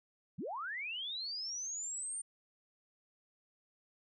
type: linear sweep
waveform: sine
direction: up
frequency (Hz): 116.54 to 9010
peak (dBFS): -38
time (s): 0.38-2.22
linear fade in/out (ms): 10
effects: none